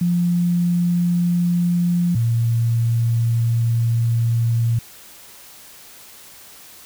sine tone pair in turn, 174.61 / 116.17 Hz, F3 / A#2, 0 / -6 cents, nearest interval perfect fifth, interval 706 cents, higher first, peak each -15 / -15 dBFS, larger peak neither, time 0.01-2.15 / 2.15-4.79 s, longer second, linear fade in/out 5 ms, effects white hiss -43 dBFS RMS until 6.85 s

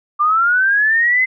sine linear sweep, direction up, 1174.7 to 2067 Hz, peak -11 dBFS, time 0.19-1.26 s, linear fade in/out 20 ms, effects none

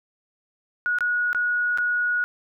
sine tone with dropouts, 1455 Hz, F#6, 29 cents flat, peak -20 dBFS, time 0.86-2.24 s, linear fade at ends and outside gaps 0 ms, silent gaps 0.986-1.007 / 1.33-1.348 / 1.775-1.784 s, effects none

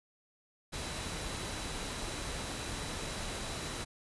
sine tone in noise, 3939 Hz, B7, 5 cents flat, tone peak -50 dBFS, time 0.72-3.85 s, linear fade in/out 20 ms, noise pink, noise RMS -39 dBFS, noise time 0.72-3.85 s, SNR -14 dB, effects resampled to 24000 Hz

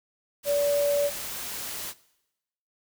sine tone in noise, 575 Hz, D5, 37 cents flat, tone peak -21 dBFS, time 0.45-1.11 s, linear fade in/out 50 ms, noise white, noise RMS -35 dBFS, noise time 0.43-1.94 s, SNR +11 dB, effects noise-tail reverb RT60 0.9 s tail -20 dB re dry

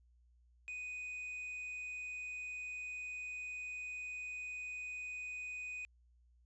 triangle tone with quantisation, 2489 Hz, D#7, in tune, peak -40 dBFS, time 0.68-5.85 s, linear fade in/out 0 ms, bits 11, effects added 60 Hz sine -65 dBFS peak until 6.45 s + resampled to 22050 Hz

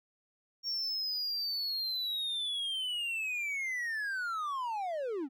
triangle linear sweep, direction down, 5550 to 246.9 Hz, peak -31 dBFS, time 0.63-5.29 s, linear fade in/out 50 ms, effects none

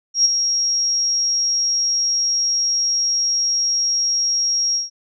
sine tone with ADSR envelope, 5600 Hz, F8, 4 cents sharp, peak -9 dBFS, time 0.14-4.9 s, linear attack 110 ms, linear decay 19 ms, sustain -7 dB, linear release 150 ms, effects none

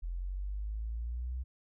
sine linear sweep, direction up, 41.94 to 64.1 Hz, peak -34 dBFS, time 0.02-1.44 s, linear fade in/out 20 ms, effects none

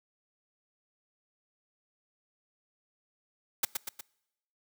white noise with echo, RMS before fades -26 dBFS, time 3.63-3.65 s, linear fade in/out 5 ms, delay 120 ms, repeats 3, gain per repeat -5 dB, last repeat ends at 4.01 s, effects noise-tail reverb RT60 0.9 s tail -24 dB re dry + high-pass 150 Hz 12 dB/octave

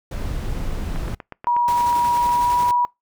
brown noise, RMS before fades -25 dBFS, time 0.11-1.15 s, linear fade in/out 5 ms
click train, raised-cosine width 0.5 ms, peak -18 dBFS, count 12, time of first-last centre 0.96-2.292 s, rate 8.26 Hz
sine tone with pitch glide, 960 to 971.2 Hz, B5 to B5, -49 to -29 cents, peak -15 dBFS, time 1.47-2.85 s, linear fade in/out 0 ms, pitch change +20 cents, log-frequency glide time 2.16-2.6 s
pink noise with tremolo, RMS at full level -32 dBFS, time 1.68-2.71 s, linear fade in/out 0 ms, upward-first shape square, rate 11 Hz, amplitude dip 30%
effects noise-tail reverb RT60 0.2 s tail -25 dB re dry

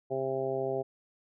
harmonic tone, 133.2 Hz, C3, 31 cents sharp, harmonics 1 / 2 / 3 / 4 / 5 / 6, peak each -41 / -43 / -32 / -36 / -35 / -42 dBFS, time 0.1-0.83 s, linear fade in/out 20 ms, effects none

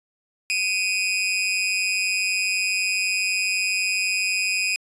sawtooth tone with amplitude modulation, 2492 Hz, D#7, 2 cents sharp, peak -14 dBFS, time 0.5-4.76 s, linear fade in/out 0 ms, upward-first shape sine, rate 192 Hz, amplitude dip 75%, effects resampled to 22050 Hz

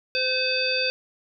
harmonic tone with a mistuned harmonic, 515 Hz, C5, 28 cents flat, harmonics 1 / 3 / 5 / 7 / 9, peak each -28 / -32 / -26 / -32 / -26 dBFS, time 0.15-0.9 s, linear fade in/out 0 ms, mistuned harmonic 7, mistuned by -19 cents, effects none

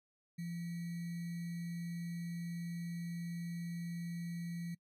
sine tone with sample-and-hold, 170.7 Hz, F3, 39 cents flat, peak -38 dBFS, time 0.38-4.75 s, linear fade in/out 10 ms, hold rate 2100 Hz, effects noise-tail reverb RT60 0.1 s tail -25 dB re dry + MP3 64 kbps

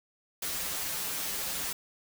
white noise with comb filter, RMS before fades -34 dBFS, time 0.42-1.73 s, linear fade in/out 5 ms, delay 8.6 ms, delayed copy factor -1, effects none

